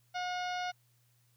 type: harmonic tone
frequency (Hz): 722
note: F#5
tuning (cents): -43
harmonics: 1 / 2 / 3 / 4 / 5 / 6 / 7 / 8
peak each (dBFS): -35 / -41 / -45 / -47 / -49 / -51 / -52 / -53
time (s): 0.14-0.72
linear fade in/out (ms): 20
effects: added 120 Hz sine -68 dBFS peak until 1.36 s + white hiss -73 dBFS RMS until 1.36 s